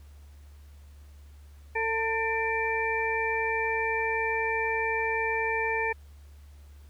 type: harmonic tone with a mistuned harmonic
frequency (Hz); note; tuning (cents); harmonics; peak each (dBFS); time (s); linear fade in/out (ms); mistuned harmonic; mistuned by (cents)
448.5; A4; +33; 1 / 2 / 4 / 5; -31 / -31 / -31 / -31; 1.75-5.93; 10; 5; +77
effects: added 72 Hz sine -47 dBFS peak until 6.89 s + pink hiss -63 dBFS RMS until 6.89 s